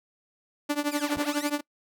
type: tone with tremolo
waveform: sawtooth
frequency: 292.5 Hz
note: D4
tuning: 7 cents flat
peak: -18 dBFS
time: 0.69-1.61 s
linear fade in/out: 10 ms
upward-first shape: triangle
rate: 12 Hz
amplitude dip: 95%
type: linear two-way sweep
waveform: 10% pulse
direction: down then up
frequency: 2544 to 32.94 to 2544 Hz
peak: -28 dBFS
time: 0.91-1.5 s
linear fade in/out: 10 ms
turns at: 1.17 s
effects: noise-tail reverb RT60 0.1 s tail -23 dB re dry